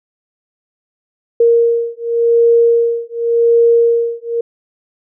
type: beating tone pair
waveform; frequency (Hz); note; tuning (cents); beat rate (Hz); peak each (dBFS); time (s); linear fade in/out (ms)
sine; 466.2 / 467.09; A#4 / A#4; 0 / +3; 0.89; -12; 1.4-4.41; 5
effects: none